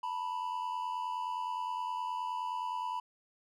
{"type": "tone pair together", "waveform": "triangle", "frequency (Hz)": [894, 983.6], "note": ["A5", "B5"], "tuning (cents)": [27, -7], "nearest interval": "major second", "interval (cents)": 166, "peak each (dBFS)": [-38, -33], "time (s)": [0.03, 3], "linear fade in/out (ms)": 5, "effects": []}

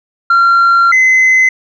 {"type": "tone pair in turn", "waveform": "sine", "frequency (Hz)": [1375, 2044], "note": ["F6", "C7"], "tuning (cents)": [-27, -41], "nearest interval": "perfect fifth", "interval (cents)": 686, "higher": "second", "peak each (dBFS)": -3, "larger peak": "neither", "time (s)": [[0.3, 0.92], [0.92, 1.49]], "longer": "first", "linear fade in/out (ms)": 5, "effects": ["tanh soft clip ceiling -4 dBFS"]}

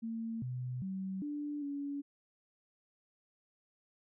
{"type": "tone with pitch steps", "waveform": "sine", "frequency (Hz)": [226.6, 125.7, 190.6, 293.3, 283.6], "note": ["A#3", "B2", "G3", "D4", "C#4"], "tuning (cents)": [-49, 31, -48, -2, 40], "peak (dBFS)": -36, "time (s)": [0.02, 2.02], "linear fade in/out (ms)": 20, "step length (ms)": 400, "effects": []}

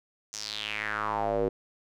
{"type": "tone with band-pass filter sweep", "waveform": "square", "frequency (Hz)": 53.1, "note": "G#1", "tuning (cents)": 39, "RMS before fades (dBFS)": -31, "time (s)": [0.33, 1.49], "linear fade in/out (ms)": 10, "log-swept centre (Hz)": [6400, 410], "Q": 4.5, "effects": []}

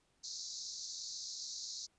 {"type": "band-pass noise", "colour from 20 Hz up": "pink", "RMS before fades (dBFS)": -45, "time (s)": [0.23, 1.87], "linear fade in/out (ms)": 20, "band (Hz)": [4000, 6900], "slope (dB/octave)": 96, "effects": ["pink hiss -75 dBFS RMS until 1.98 s", "resampled to 22050 Hz"]}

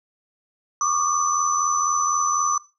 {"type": "tone cluster", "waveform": "sine", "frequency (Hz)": [1121, 1205, 6010], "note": ["C#6", "D6", "F#8"], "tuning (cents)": [19, 44, 26], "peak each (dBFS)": -23, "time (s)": [0.81, 2.58], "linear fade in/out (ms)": 2, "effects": ["noise-tail reverb RT60 0.3 s tail -19 dB re dry"]}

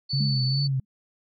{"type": "tone", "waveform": "sine", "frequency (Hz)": 4486, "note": "C#8", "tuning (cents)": 20, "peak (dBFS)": -27, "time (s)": [0.09, 0.68], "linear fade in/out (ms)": 20}
{"type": "tone with vibrato", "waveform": "sine", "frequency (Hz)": 134.5, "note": "C3", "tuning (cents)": 48, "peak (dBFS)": -22, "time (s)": [0.13, 0.8], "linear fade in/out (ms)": 5, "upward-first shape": "triangle", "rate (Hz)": 2.5, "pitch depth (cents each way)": 100}
{"type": "tone with exponential decay", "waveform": "sine", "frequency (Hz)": 207.7, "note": "G#3", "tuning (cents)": 0, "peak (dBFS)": -25, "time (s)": [0.2, 0.85], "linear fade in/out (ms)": 5, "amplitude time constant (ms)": 140}
{"effects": []}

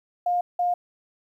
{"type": "tone bursts at uneven times", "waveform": "sine", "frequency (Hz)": 709, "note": "F5", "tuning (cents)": 26, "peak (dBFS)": -20, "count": 2, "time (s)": [[0.26, 0.41], [0.59, 0.74]], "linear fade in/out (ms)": 5, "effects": ["10-bit"]}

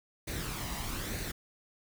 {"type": "noise with flanger", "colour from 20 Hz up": "pink", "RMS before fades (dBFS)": -37, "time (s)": [0.27, 1.32], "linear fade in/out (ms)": 10, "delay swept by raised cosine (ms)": [0.47, 1.04], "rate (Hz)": 1.1, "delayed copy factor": 0.5, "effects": []}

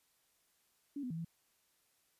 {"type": "tone with pitch steps", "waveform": "sine", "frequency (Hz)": [284.4, 249.3, 162.9, 166.2], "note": ["C#4", "B3", "E3", "E3"], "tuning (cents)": [45, 16, -20, 15], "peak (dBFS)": -38, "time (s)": [0.96, 1.248], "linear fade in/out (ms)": 5, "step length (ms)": 72, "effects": ["white hiss -75 dBFS RMS until 2.19 s", "resampled to 32000 Hz"]}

